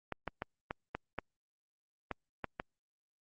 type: clicks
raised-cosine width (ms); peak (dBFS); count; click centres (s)
0.5; -21; 9; 0.123 / 0.277 / 0.421 / 0.709 / 0.95 / 1.187 / 2.113 / 2.443 / 2.599
effects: Opus 48 kbps